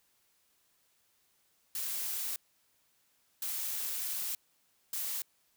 blue noise bursts at uneven times, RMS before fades -36 dBFS, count 3, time 1.75-2.36 / 3.42-4.35 / 4.93-5.22 s, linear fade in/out 2 ms, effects white hiss -72 dBFS RMS until 5.56 s

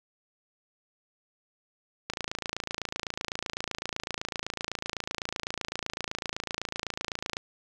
click train, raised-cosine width 0.2 ms, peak -14 dBFS, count 148, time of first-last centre 2.1-7.369 s, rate 27.9 Hz, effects none

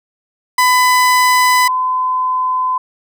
30% pulse / sine tone pair in turn, 1002 / 1018.9 Hz, B5 / C6, +25 / -46 cents, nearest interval unison, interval 29 cents, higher second, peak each -6 / -13 dBFS, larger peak first, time 0.58-1.68 / 1.68-2.78 s, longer neither, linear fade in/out 5 ms, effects none

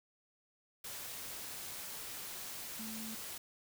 sine tone in noise, 220.9 Hz, A3, 7 cents sharp, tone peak -44 dBFS, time 2.79-3.15 s, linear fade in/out 5 ms, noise white, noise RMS -45 dBFS, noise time 0.84-3.38 s, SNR -2 dB, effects none

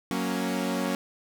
sawtooth chord, F# major, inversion none, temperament equal, 185 / 233.1 / 277.2 Hz, F#3 / A#3 / C#4, 0 / 0 / 0 cents, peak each -27 dBFS, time 0.11-0.95 s, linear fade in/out 0 ms, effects none

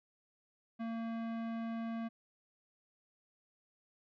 sine tone with tanh clipping, 228.1 Hz, A#3, 37 cents flat, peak -39 dBFS, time 0.79-2.09 s, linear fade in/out 20 ms, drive 18 dB, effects none

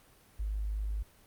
sine tone, 51.91 Hz, G#1, in tune, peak -31 dBFS, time 0.39-1.03 s, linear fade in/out 10 ms, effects pink hiss -61 dBFS RMS until 1.26 s + Opus 32 kbps

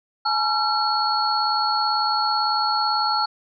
sine tone cluster, 850 / 928 / 1358 / 4367 Hz, G#5 / A#5 / F6 / C#8, +40 / -8 / -49 / -27 cents, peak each -23 / -32 / -23 / -24 dBFS, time 0.25-3.26 s, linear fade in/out 10 ms, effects none

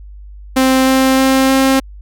sawtooth tone with pitch steps, 262 / 263.7 / 265.4 / 267 Hz, C4 / C4 / C4 / C4, +2 / +14 / +25 / +35 cents, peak -5 dBFS, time 0.56-1.8 s, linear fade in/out 10 ms, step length 310 ms, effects added 50 Hz sine -31 dBFS peak until 2.01 s

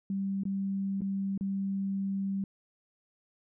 sine tone with dropouts, 195.4 Hz, G3, 5 cents flat, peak -29 dBFS, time 0.1-2.44 s, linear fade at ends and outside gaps 2 ms, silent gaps 0.435-0.453 / 1.008-1.018 / 1.377-1.409 s, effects none

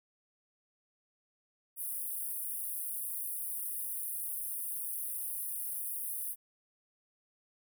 pink high-pass noise, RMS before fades -38 dBFS, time 1.76-6.36 s, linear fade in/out 50 ms, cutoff 9300 Hz, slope 96 dB/octave, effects none

